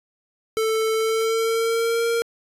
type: tone with pitch glide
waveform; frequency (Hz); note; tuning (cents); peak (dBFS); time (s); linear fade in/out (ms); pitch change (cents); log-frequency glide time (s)
square; 441.9 to 463.9; A4 to A#4; +7 to -8; -20; 0.57-2.22; 0; +85; 0.94-2.06
effects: resampled to 32000 Hz